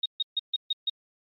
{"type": "tone bursts", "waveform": "sine", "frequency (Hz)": 3729, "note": "A#7", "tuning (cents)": 0, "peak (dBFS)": -23, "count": 6, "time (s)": [0.03, 0.898], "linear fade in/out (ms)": 5, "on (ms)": 28, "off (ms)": 140, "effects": ["MP3 32 kbps"]}